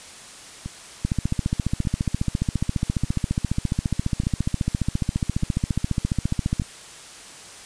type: two click trains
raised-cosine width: 5 ms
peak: -18 / -9 dBFS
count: 6 / 82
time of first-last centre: 0.66-6.619 / 1.05-6.598 s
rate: 0.839 / 14.6 Hz
effects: white hiss -42 dBFS RMS until 7.65 s + resampled to 22050 Hz